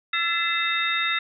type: tone cluster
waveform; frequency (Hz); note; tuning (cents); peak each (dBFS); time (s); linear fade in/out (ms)
sine; 1339 / 1731 / 2042 / 2648 / 3692; E6 / A6 / C7 / E7 / A#7; +27 / -29 / -43 / +7 / -17; -28 / -31 / -26 / -30 / -27; 0.13-1.19; 5
effects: none